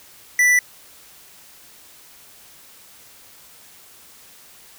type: tone with tanh clipping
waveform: sine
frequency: 1975.5 Hz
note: B6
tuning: in tune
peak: -14 dBFS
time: 0.39-0.59 s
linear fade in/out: 2 ms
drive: 16 dB
effects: white hiss -47 dBFS RMS until 4.78 s